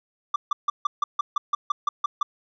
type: tone bursts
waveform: triangle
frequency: 1174.7 Hz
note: D6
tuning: in tune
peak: -17 dBFS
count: 12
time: 0.34-2.23 s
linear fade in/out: 5 ms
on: 20 ms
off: 150 ms
effects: resampled to 16000 Hz